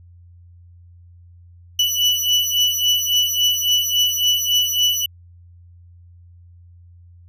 35% pulse beating tone pair, 2960 / 2963.6 Hz, F#7 / F#7, 0 / +2 cents, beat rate 3.6 Hz, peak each -17 dBFS, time 1.79-5.06 s, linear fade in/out 5 ms, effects added 87 Hz sine -43 dBFS peak until 7.28 s

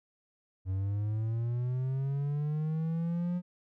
triangle linear sweep, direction up, 92.5 to 179.4 Hz, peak -27 dBFS, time 0.65-3.42 s, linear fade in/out 50 ms, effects none

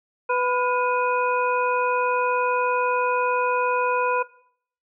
harmonic tone with a mistuned harmonic, 497.1 Hz, B4, 11 cents sharp, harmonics 1 / 2 / 3 / 5, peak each -23 / -23 / -27 / -30 dBFS, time 0.29-4.23 s, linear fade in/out 10 ms, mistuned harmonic 3, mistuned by -67 cents, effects noise-tail reverb RT60 0.6 s tail -20 dB re dry

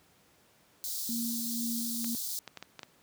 white high-pass noise, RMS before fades -36 dBFS, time 0.84-2.39 s, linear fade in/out 0 ms, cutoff 3800 Hz, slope 48 dB/octave
sine tone with tremolo, 233.1 Hz, A#3, in tune, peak -32 dBFS, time 1.09-2.15 s, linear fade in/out 0 ms, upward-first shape sine, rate 2.1 Hz, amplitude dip 40%
clicks, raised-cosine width 0.2 ms, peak -24 dBFS, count 6, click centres 2.045 / 2.477 / 2.573 / 2.626 / 2.793 / 2.832 s
effects pink hiss -64 dBFS RMS until 3.02 s + high-pass 100 Hz 12 dB/octave

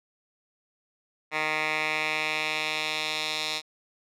10% pulse tone with band-pass filter sweep, 154.8 Hz, D#3, 9 cents flat, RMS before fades -29 dBFS, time 1.31-3.62 s, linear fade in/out 50 ms, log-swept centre 1900 to 4000 Hz, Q 1.9, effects none

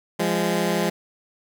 15% pulse tone pair together, 172.91 / 205.9 Hz, F3 / G#3, -17 / -15 cents, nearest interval minor third, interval 302 cents, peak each -17 dBFS, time 0.19-0.9 s, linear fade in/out 10 ms, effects none

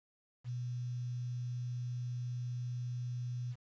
sine tone with quantisation, 122.6 Hz, B2, 12 cents flat, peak -36 dBFS, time 0.44-3.56 s, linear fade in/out 50 ms, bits 10, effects resampled to 16000 Hz

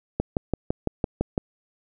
click train, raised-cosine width 2 ms, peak -9 dBFS, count 8, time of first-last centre 0.2-1.378 s, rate 5.94 Hz, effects none

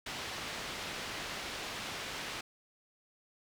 white low-pass noise, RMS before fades -41 dBFS, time 0.06-2.41 s, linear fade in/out 5 ms, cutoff 3700 Hz, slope 12 dB/octave, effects none

